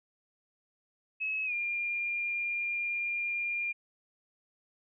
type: tone with pitch glide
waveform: sine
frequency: 2576 to 2403 Hz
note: E7 to D7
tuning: -41 to +39 cents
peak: -30 dBFS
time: 1.2-3.73 s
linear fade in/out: 20 ms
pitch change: -120 cents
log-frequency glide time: 1.45-1.53 s
effects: none